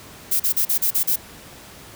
violet noise bursts, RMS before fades -19 dBFS, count 7, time 0.31-1.161 s, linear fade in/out 10 ms, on 89 ms, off 38 ms, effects pink hiss -42 dBFS RMS until 1.95 s + high-pass 60 Hz 12 dB/octave

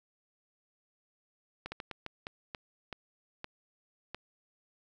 slowing click train, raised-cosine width 0.3 ms, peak -23 dBFS, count 10, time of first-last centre 1.66-4.146 s, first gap 60 ms, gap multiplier 1.36, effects none

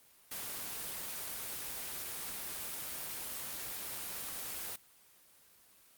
white noise, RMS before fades -41 dBFS, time 0.31-4.76 s, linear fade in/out 5 ms, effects white hiss -63 dBFS RMS until 5.97 s + Opus 24 kbps

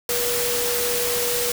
sine tone in noise, 483.1 Hz, B4, 38 cents flat, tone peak -25 dBFS, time 0.09-1.52 s, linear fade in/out 2 ms, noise white, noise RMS -24 dBFS, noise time 0.09-1.52 s, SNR -4 dB, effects none

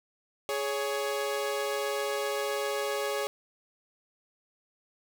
sawtooth tone pair together, 416.6 / 558 Hz, G#4 / C#5, +5 / +11 cents, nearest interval perfect fourth, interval 506 cents, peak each -28 dBFS, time 0.49-3.27 s, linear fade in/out 0 ms, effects none

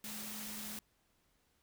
sine tone in noise, 213 Hz, G#3, 44 cents sharp, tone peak -49 dBFS, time 0.04-0.79 s, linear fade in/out 2 ms, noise white, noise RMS -45 dBFS, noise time 0.04-0.79 s, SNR -7 dB, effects pink hiss -75 dBFS RMS until 1.62 s

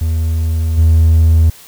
triangle tone with level steps, 80.9 Hz, E2, 32 cents flat, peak -10 / -3 dBFS, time 0.01-1.5 s, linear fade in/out 5 ms, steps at 0.77 s, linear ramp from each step 20 ms, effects tanh soft clip ceiling 0 dBFS + white hiss -39 dBFS RMS until 1.67 s

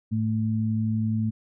sine tone pair together, 108.6 / 220.3 Hz, A2 / A3, -22 / +2 cents, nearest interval octave, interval 1224 cents, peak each -25 dBFS, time 0.11-1.31 s, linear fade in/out 20 ms, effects none

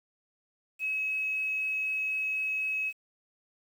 sine tone with quantisation, 2564 Hz, E7, 49 cents flat, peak -28 dBFS, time 0.79-2.93 s, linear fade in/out 50 ms, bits 9, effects none

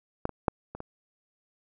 clicks, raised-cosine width 1 ms, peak -13 / -24 / -8 / -24 / -23 dBFS, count 5, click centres 0.254 / 0.293 / 0.482 / 0.75 / 0.804 s, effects none

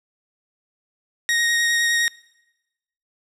sawtooth tone with vibrato, 1872 Hz, A#6, 7 cents sharp, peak -14 dBFS, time 1.29-2.08 s, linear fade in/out 0 ms, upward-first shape sine, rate 9.8 Hz, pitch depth 11 cents each way, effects noise-tail reverb RT60 1.0 s tail -24 dB re dry + low-pass 10000 Hz 12 dB/octave

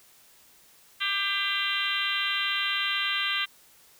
harmonic tone with a mistuned harmonic, 395.5 Hz, G4, 15 cents sharp, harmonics 3 / 4 / 5 / 6 / 7 / 8 / 9 / 10, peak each -35 / -33 / -33 / -36 / -32 / -31 / -36 / -36 dBFS, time 1-3.46 s, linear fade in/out 20 ms, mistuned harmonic 5, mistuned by +33 cents, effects white hiss -57 dBFS RMS until 3.99 s

